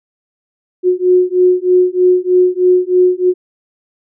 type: beating tone pair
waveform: sine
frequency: 362.1 / 365.3 Hz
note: F#4 / F#4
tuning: -37 / -22 cents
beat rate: 3.2 Hz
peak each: -11 / -11 dBFS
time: 0.83-3.34 s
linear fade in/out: 50 ms
effects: none